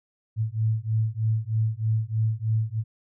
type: beating tone pair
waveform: sine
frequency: 108.9 / 112.1 Hz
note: A2 / A2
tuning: -17 / +33 cents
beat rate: 3.2 Hz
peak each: -25 dBFS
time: 0.36-2.84 s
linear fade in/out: 50 ms
effects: none